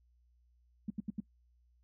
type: tone bursts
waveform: sine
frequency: 207.7 Hz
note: G#3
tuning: in tune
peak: -33 dBFS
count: 4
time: 0.88-1.203 s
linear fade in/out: 5 ms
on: 23 ms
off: 77 ms
effects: noise-tail reverb RT60 0.1 s tail -22 dB re dry + added 60 Hz sine -66 dBFS peak until 1.83 s